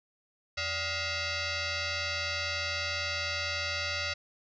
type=tone with frequency modulation; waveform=sine; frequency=1249 Hz; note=D#6; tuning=6 cents sharp; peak=-30 dBFS; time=0.57-4.14 s; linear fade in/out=10 ms; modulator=667 Hz; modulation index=6.1; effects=none